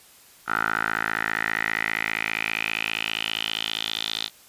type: tone with band-pass filter sweep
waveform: 10% pulse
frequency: 55 Hz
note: A1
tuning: in tune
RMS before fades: -27 dBFS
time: 0.46-4.3 s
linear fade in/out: 50 ms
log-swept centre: 1400 to 3800 Hz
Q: 5.3
effects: white hiss -52 dBFS RMS until 4.48 s + resampled to 32000 Hz